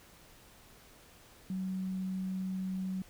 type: tone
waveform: sine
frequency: 187.9 Hz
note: F#3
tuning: 27 cents sharp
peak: -33 dBFS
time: 1.5-3.02 s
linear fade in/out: 2 ms
effects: pink hiss -58 dBFS RMS until 3.09 s